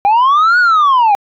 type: linear two-way sweep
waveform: sine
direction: up then down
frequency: 784 to 1483 to 784 Hz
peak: -4 dBFS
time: 0.05-1.15 s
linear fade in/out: 0 ms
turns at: 0.59 s
effects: tanh soft clip ceiling -6 dBFS